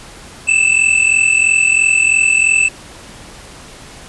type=tone pair together; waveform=square; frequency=2618 / 2661 Hz; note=E7 / E7; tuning=-13 / +16 cents; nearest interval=unison; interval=29 cents; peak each=-13 dBFS; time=0.47-2.69 s; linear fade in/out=20 ms; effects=pink hiss -36 dBFS RMS until 4.08 s + resampled to 24000 Hz